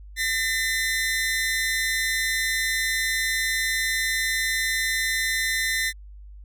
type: tone pair together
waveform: sawtooth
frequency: 1800 / 2020 Hz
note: A6 / B6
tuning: +39 / +39 cents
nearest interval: major second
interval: 200 cents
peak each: -22 dBFS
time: 0.16-5.93 s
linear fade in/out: 50 ms
effects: added 50 Hz sine -40 dBFS peak until 6.44 s